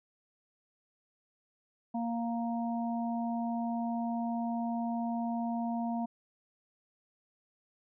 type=harmonic tone; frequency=233.1 Hz; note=A#3; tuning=in tune; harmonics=1 / 3 / 4; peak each=-32 / -37 / -42 dBFS; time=1.94-6.06 s; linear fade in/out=10 ms; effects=none